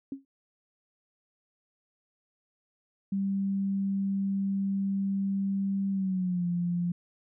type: tone with exponential decay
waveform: sine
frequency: 272.5 Hz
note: C#4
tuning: 29 cents flat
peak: -29 dBFS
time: 0.12-0.25 s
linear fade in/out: 2 ms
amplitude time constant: 27 ms
type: tone with pitch glide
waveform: sine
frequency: 196 to 174.62 Hz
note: G3 to F3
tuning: 0 to 0 cents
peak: -26 dBFS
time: 3.12-6.92 s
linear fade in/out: 5 ms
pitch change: -200 cents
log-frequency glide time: 5.91-6.46 s
effects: none